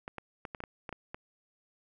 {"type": "clicks", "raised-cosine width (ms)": 0.5, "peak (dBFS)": -24, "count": 9, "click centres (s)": [0.079, 0.183, 0.452, 0.548, 0.604, 0.638, 0.892, 0.927, 1.145], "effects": []}